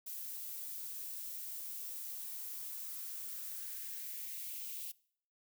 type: noise with high-pass filter sweep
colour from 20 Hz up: violet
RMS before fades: -44 dBFS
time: 0.06-4.92 s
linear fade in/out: 10 ms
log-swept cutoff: 260 to 2800 Hz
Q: 2.5
effects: noise-tail reverb RT60 0.6 s tail -23 dB re dry